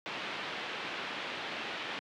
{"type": "low-pass noise", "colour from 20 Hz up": "white", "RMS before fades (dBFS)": -39, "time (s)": [0.06, 1.99], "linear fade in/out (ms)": 0, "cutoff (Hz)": 3300, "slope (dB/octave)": 24, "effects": ["high-pass 200 Hz 12 dB/octave"]}